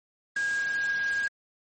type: tone in noise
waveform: sine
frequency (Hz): 1629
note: G#6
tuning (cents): -34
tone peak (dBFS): -25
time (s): 0.36-1.28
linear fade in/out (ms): 5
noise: white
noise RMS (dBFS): -39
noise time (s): 0.36-1.28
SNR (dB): +11
effects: MP3 32 kbps